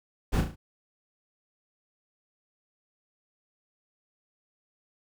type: noise with echo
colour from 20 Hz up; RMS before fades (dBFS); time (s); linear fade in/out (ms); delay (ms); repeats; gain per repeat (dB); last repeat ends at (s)
brown; -24; 0.32-0.42; 20; 35; 4; -6; 0.56
effects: none